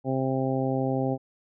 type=harmonic tone; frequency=132.2 Hz; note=C3; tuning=18 cents sharp; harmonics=1 / 2 / 3 / 4 / 5 / 6; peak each=-29 / -28 / -32 / -31 / -35 / -34 dBFS; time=0.04-1.18 s; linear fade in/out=50 ms; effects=none